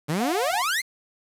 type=exponential sweep; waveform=sawtooth; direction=up; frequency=138.6 to 2200 Hz; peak=-19 dBFS; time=0.08-0.82 s; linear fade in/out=20 ms
type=tone; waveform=triangle; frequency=720 Hz; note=F#5; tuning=47 cents flat; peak=-26 dBFS; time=0.2-0.62 s; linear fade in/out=5 ms
effects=resampled to 32000 Hz + 7-bit